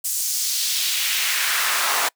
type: noise with high-pass filter sweep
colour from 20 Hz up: pink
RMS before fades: -22 dBFS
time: 0.04-2.09 s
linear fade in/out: 10 ms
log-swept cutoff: 8100 to 860 Hz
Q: 1.4
effects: noise-tail reverb RT60 0.1 s tail -26 dB re dry